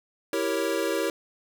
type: chord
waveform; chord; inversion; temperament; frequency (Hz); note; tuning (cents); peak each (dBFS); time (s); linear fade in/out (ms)
square; E diminished seventh; none; equal; 329.6 / 392 / 466.2 / 554.4; E4 / G4 / Bb4 / Db5; 0 / 0 / 0 / 0; -31; 0.33-1.1; 2
effects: none